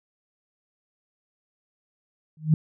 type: tone with exponential growth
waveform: sine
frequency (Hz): 155.56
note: D#3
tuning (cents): 0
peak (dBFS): -11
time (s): 2.37-2.54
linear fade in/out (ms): 2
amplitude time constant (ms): 35
effects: none